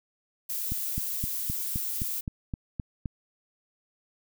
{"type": "noise", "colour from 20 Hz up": "violet", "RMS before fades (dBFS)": -32, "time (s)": [0.49, 2.21], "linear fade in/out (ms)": 10}
{"type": "click train", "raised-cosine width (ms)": 5, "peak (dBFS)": -19, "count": 10, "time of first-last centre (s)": [0.72, 3.058], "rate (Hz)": 3.85}
{"effects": []}